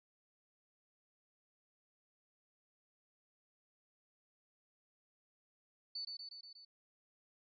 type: tone with echo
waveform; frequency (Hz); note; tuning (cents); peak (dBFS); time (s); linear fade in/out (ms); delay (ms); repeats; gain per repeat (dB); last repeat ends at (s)
sine; 4498; C#8; +24; -40; 5.95-6.05; 5; 120; 5; -3; 6.65
effects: none